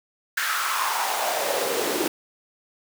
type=noise with high-pass filter sweep; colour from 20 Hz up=pink; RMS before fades=-25 dBFS; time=0.37-2.08 s; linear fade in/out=5 ms; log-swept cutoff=1600 to 330 Hz; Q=3.8; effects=none